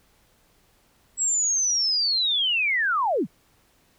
sine linear sweep, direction down, 7790 to 121.3 Hz, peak -20 dBFS, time 1.17-3.27 s, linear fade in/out 50 ms, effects pink hiss -62 dBFS RMS until 3.98 s

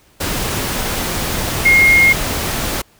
sine tone in noise, 2141 Hz, C7, 39 cents sharp, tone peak -7 dBFS, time 1.65-2.13 s, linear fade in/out 10 ms, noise pink, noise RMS -20 dBFS, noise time 0.2-2.82 s, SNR +10 dB, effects pink hiss -52 dBFS RMS until 2.99 s

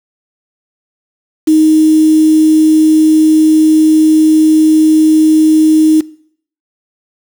sine tone with quantisation, 312.5 Hz, D#4, 8 cents sharp, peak -4 dBFS, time 1.47-6.01 s, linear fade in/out 10 ms, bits 4, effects noise-tail reverb RT60 0.6 s tail -21 dB re dry

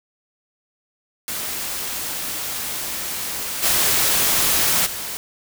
white noise with level steps, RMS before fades -27 / -18 / -29 dBFS, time 1.28-5.17 s, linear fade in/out 0 ms, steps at 3.62 / 4.85 s, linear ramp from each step 20 ms, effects none

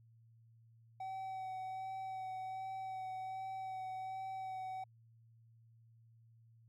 triangle tone with vibrato, 759 Hz, F#5, 44 cents sharp, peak -39 dBFS, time 1-4.84 s, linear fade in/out 5 ms, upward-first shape sine, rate 1.3 Hz, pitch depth 14 cents each way, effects added 114 Hz sine -62 dBFS peak until 6.68 s

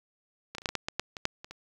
clicks, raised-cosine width 0.2 ms, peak -21 / -20 / -30 / -10 / -17 / -12 / -14 / -11 / -21 / -9 / -25 / -25 dBFS, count 12, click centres 0.55 / 0.583 / 0.619 / 0.658 / 0.69 / 0.753 / 0.885 / 0.996 / 1.168 / 1.254 / 1.445 / 1.51 s, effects 8-bit

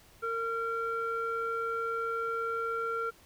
square tone with low-pass filter, 458.1 Hz, A#4, 30 cents flat, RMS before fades -33 dBFS, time 0.22-3.11 s, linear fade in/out 20 ms, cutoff 1500 Hz, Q 6, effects pink hiss -59 dBFS RMS until 3.25 s

